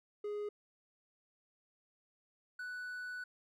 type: tone pair in turn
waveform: triangle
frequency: 415.3 / 1484.7 Hz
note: G#4 / F#6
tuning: 0 / +6 cents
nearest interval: octave + minor seventh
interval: 2206 cents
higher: second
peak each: -35 / -39 dBFS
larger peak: first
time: 0.24-0.49 / 2.59-3.24 s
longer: second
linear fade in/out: 5 ms
effects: none